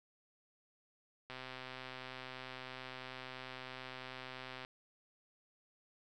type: click train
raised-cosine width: 0.3 ms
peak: -30 dBFS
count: 433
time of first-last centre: 1.3-4.649 s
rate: 129 Hz
effects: none